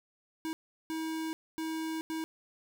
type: tone bursts at uneven times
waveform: square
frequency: 320.3 Hz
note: E4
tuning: 50 cents flat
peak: -34 dBFS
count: 4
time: 0.45-0.53 / 0.9-1.33 / 1.58-2.01 / 2.1-2.24 s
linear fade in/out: 0 ms
effects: none